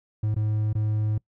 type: tone with dropouts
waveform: triangle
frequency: 107.1 Hz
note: A2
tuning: 46 cents flat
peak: -20 dBFS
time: 0.23-1.18 s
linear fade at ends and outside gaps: 5 ms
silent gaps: 0.345-0.362 / 0.73-0.751 s
effects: noise-tail reverb RT60 0.1 s tail -24 dB re dry